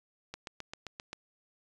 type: click train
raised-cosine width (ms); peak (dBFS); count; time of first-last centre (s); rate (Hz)
0.2; -23; 7; 0.34-1.131; 7.59
effects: resampled to 24000 Hz